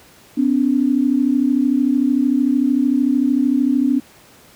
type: tone pair together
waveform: sine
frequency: 252.3 / 285.6 Hz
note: B3 / D4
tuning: +37 / -48 cents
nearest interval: major second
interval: 215 cents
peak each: -16 dBFS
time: 0.37-4 s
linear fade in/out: 10 ms
effects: pink hiss -47 dBFS RMS until 4.55 s + high-pass 80 Hz 12 dB/octave